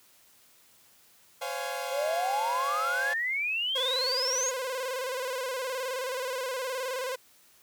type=chord; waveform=sawtooth; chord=Db major seventh; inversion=third; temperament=equal with one note detuned; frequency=514.6 / 554.4 / 698.5 / 830.6 Hz; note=C5 / Db5 / F5 / Ab5; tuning=-29 / 0 / 0 / 0 cents; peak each=-34 dBFS; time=1.41-3.14 s; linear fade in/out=10 ms
type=exponential sweep; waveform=sine; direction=up; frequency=534 to 6790 Hz; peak=-27 dBFS; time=1.91-4.51 s; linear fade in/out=20 ms
type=tone with vibrato; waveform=sawtooth; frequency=515 Hz; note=C5; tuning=28 cents flat; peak=-27 dBFS; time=3.75-7.16 s; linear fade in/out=10 ms; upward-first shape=square; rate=19 Hz; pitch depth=61 cents each way
effects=white hiss -60 dBFS RMS until 7.62 s + high-pass 60 Hz 12 dB/octave